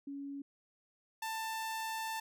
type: tone pair in turn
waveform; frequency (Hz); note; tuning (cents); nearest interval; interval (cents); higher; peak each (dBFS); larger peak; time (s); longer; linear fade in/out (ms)
sine / sawtooth; 280 / 888.9; C#4 / A5; +18 / +17; octave + minor sixth; 1999; second; -40 / -33; second; 0.07-0.42 / 1.22-2.2; second; 5
effects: none